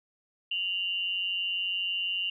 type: tone pair together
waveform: sine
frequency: 2794 / 2980 Hz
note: F7 / F#7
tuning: 0 / +12 cents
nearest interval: minor second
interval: 112 cents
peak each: -29 / -34 dBFS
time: 0.51-2.3 s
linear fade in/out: 5 ms
effects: none